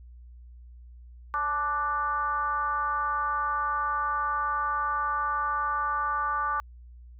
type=tone with frequency modulation; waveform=sine; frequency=1174.7 Hz; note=D6; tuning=in tune; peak=-25 dBFS; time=1.34-6.6 s; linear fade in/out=0 ms; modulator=307 Hz; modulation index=0.82; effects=added 60 Hz sine -45 dBFS peak until 7.19 s